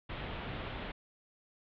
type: low-pass noise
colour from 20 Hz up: pink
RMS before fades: -41 dBFS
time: 0.09-0.92 s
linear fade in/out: 10 ms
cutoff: 3600 Hz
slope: 48 dB/octave
effects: none